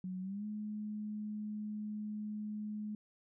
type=tone with pitch glide; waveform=sine; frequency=185.1 to 211.4 Hz; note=F#3 to G#3; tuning=+1 to +31 cents; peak=-38 dBFS; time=0.04-2.95 s; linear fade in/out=2 ms; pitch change=+230 cents; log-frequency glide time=0.21-0.45 s; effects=none